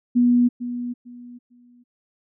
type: tone with echo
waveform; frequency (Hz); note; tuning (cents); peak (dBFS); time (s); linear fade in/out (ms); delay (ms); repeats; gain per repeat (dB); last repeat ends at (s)
sine; 243.3; B3; -26; -13; 0.15-0.49; 20; 450; 3; -12; 1.84
effects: none